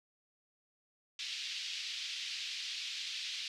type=band-pass noise; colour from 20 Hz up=pink; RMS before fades=-41 dBFS; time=1.19-3.48 s; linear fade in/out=2 ms; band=2700 to 5000 Hz; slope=24 dB/octave; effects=none